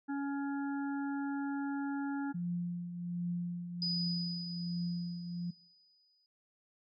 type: harmonic tone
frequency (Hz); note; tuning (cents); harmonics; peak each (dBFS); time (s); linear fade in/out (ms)
280; C#4; +18; 1 / 3 / 5 / 6; -34 / -44 / -48 / -50; 0.08-2.33; 20
type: tone with tremolo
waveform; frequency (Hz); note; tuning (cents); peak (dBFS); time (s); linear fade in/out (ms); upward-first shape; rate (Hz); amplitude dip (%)
sine; 174.61; F3; 0; -32; 2.34-5.51; 10; triangle; 1.3; 60
type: tone with exponential decay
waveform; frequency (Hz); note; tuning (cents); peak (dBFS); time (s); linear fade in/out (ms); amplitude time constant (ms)
sine; 4965; D#8; -5; -32; 3.82-6.26; 1; 530
effects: noise-tail reverb RT60 0.6 s tail -26 dB re dry